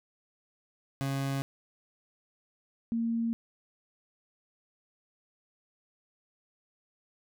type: tone pair in turn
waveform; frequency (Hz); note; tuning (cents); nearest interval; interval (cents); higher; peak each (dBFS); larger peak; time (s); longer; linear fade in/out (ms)
30% pulse / sine; 136.9 / 230.2; C#3 / A#3; -21 / -22; major sixth; 899; second; -27; neither; 1.01-1.42 / 2.92-3.33; neither; 0
effects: none